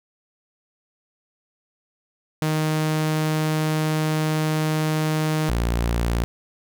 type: tone pair in turn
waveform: sawtooth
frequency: 155.56 / 58.27 Hz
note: D#3 / A#1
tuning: 0 / 0 cents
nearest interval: octave + perfect fourth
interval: 1700 cents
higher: first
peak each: -16 dBFS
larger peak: neither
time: 2.42-5.49 / 5.49-6.24 s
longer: first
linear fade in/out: 0 ms
effects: none